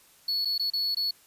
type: tone with dropouts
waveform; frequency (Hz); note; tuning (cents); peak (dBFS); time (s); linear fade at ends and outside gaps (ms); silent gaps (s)
triangle; 4400; C#8; -14; -24; 0.28-1.11; 5; 0.449-0.454 / 0.58-0.595 / 0.702-0.734 / 0.948-0.968
effects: white hiss -58 dBFS RMS until 1.26 s + resampled to 32000 Hz